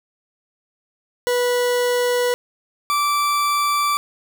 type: tone pair in turn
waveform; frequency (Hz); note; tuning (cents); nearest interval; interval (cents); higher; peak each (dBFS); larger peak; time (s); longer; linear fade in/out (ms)
40% pulse; 490 / 1165.4; B4 / D6; -14 / -14; octave + minor third; 1500; second; -16; neither; 1.27-2.34 / 2.9-3.97; neither; 0
effects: none